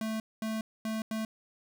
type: tone bursts at uneven times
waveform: square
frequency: 220 Hz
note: A3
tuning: in tune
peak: -32 dBFS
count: 4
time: 0.01-0.2 / 0.42-0.61 / 0.85-1.02 / 1.11-1.25 s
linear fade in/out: 2 ms
effects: none

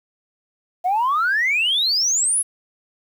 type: exponential sweep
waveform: sine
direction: up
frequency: 698.5 to 11000 Hz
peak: -15 dBFS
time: 0.84-2.43 s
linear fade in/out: 20 ms
effects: tanh soft clip ceiling -13 dBFS + 8-bit

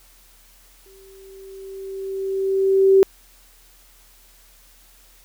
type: tone with exponential growth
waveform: sine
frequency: 386.5 Hz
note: G4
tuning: 24 cents flat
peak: -8 dBFS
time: 0.86-3.03 s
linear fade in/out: 0 ms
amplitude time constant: 470 ms
effects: added 40 Hz sine -53 dBFS peak until 5.24 s + white hiss -53 dBFS RMS until 5.24 s

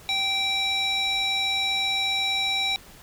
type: tone with band-pass filter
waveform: square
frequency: 779 Hz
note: G5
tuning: 11 cents flat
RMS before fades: -25 dBFS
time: 0.09-2.76 s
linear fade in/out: 0 ms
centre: 3400 Hz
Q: 6.1
effects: pink hiss -48 dBFS RMS until 3.02 s

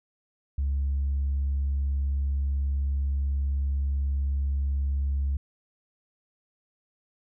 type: tone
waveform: sine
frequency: 69.3 Hz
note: C#2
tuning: in tune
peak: -22 dBFS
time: 0.58-5.37 s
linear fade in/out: 5 ms
effects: tanh soft clip ceiling -21 dBFS

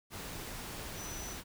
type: tone in noise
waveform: sine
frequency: 5950 Hz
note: F#8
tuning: 9 cents sharp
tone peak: -45 dBFS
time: 0.95-1.37 s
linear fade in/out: 50 ms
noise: pink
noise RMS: -43 dBFS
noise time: 0.1-1.44 s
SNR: -5 dB
effects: none

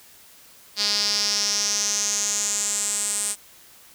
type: tone with band-pass filter sweep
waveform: sawtooth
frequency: 206.2 Hz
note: G#3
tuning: 12 cents flat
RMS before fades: -24 dBFS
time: 0.76-3.36 s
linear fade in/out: 50 ms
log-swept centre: 4700 to 8600 Hz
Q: 5.8
effects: white hiss -50 dBFS RMS until 3.94 s

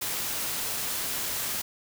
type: noise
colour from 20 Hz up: white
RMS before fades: -31 dBFS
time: 0.01-1.62 s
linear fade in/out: 10 ms
effects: none

